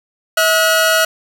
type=tone pair together; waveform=sawtooth; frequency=645 / 1448 Hz; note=E5 / F#6; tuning=-38 / -38 cents; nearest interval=octave + major second; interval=1400 cents; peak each=-10 / -10 dBFS; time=0.37-1.05 s; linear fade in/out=5 ms; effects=none